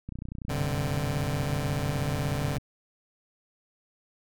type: click train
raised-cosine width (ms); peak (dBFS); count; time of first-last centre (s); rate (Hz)
5; -24; 77; 0.09-2.582; 30.5
type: chord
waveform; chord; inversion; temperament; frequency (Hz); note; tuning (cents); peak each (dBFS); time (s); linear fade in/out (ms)
sawtooth; G suspended fourth; none; just; 98 / 130.67 / 147; G2 / C3 / D3; 0 / -2 / +2; -30 / -28 / -26; 0.49-2.58; 10
effects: none